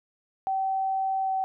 sine tone with pitch glide, 769 to 764.1 Hz, G5 to G5, -33 to -44 cents, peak -24 dBFS, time 0.47-1.44 s, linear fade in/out 0 ms, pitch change -11 cents, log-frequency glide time 1.23-1.31 s, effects none

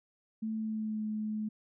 sine tone with pitch glide, 220 to 214.6 Hz, A3 to A3, 0 to -43 cents, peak -32 dBFS, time 0.42-1.49 s, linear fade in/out 10 ms, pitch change -43 cents, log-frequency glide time 0.53-1.05 s, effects none

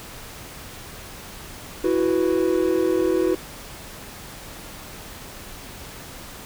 triangle chord, E suspended second, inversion none, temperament equal, 329.6 / 370 / 493.9 Hz, E4 / F#4 / B4, 0 / 0 / 0 cents, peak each -20 / -19 / -23 dBFS, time 1.84-3.35 s, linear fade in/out 5 ms, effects pink hiss -39 dBFS RMS until 6.45 s

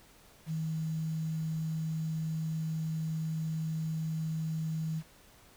sine tone with quantisation, 159.2 Hz, D#3, 40 cents sharp, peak -31 dBFS, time 0.46-5.03 s, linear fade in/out 50 ms, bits 9, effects pink hiss -59 dBFS RMS until 5.56 s

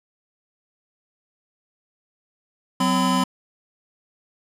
square tone cluster, 185.4 / 257.2 / 1012 Hz, F#3 / C4 / B5, +4 / -30 / +42 cents, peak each -23 dBFS, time 2.8-3.24 s, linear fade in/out 5 ms, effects low-pass 11000 Hz 12 dB/octave

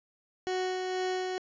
30% pulse tone with tremolo, 370 Hz, F#4, in tune, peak -26 dBFS, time 0.47-1.38 s, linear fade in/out 0 ms, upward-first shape sine, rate 2.1 Hz, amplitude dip 30%, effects resampled to 16000 Hz + 11-bit

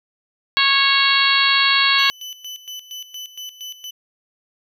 harmonic tone, 551 Hz, C#5, 11 cents flat, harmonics 2 / 3 / 4 / 5 / 6 / 7 / 8, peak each -21 / -21 / -21 / -21 / -21 / -21 / -21 dBFS, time 0.57-2.1 s, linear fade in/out 0 ms
35% pulse tone with tremolo, 3000 Hz, F#7, 23 cents sharp, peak -28 dBFS, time 1.98-3.91 s, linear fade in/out 10 ms, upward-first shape square, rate 4.3 Hz, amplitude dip 75%
effects none

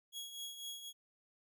sawtooth tone with tremolo, 3322 Hz, G#7, in tune, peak -38 dBFS, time 0.12-0.93 s, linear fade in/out 50 ms, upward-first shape triangle, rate 4 Hz, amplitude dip 65%, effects none

